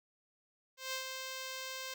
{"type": "tone with ADSR envelope", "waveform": "5% pulse", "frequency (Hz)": 523.3, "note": "C5", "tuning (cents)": 0, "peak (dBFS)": -24, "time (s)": [0.77, 1.94], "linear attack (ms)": 160, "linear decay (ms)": 100, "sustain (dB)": -5, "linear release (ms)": 4, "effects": []}